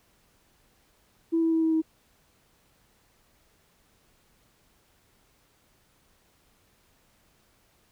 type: tone with pitch steps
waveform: sine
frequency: 329.6 / 326.9 / 324.3 / 321.7 / 319.1 Hz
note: E4 / E4 / E4 / E4 / D#4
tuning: 0 / -14 / -28 / -42 / +44 cents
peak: -20 dBFS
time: 1.32-1.82 s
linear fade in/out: 20 ms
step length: 100 ms
effects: tanh soft clip ceiling -16 dBFS + pink hiss -65 dBFS RMS until 7.91 s